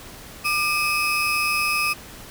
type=tone pair together; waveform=35% pulse; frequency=1200 / 2556 Hz; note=D6 / D#7; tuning=+37 / +46 cents; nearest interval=octave + minor second; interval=1309 cents; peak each=-23 / -20 dBFS; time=0.44-1.94 s; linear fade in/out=20 ms; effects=pink hiss -41 dBFS RMS until 2.3 s